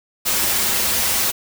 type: noise with comb filter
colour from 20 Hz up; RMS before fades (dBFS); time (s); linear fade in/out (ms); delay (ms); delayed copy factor
white; -19; 0.25-1.32; 20; 6.8; -0.75
effects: none